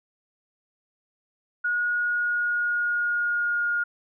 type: tone with pitch glide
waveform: sine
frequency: 1447 to 1424.6 Hz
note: F#6 to F6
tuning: -39 to +34 cents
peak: -22 dBFS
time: 1.64-3.84 s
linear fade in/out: 10 ms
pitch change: -27 cents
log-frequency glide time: 1.87-3.68 s
effects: none